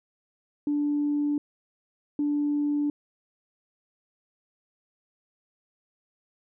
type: tone pair in turn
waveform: sine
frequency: 292.3 / 292.3 Hz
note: D4 / D4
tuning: -8 / -8 cents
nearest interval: unison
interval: 0 cents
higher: neither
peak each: -22 dBFS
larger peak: neither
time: 0.67-1.38 / 2.19-2.9 s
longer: neither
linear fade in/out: 2 ms
effects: tanh soft clip ceiling -18 dBFS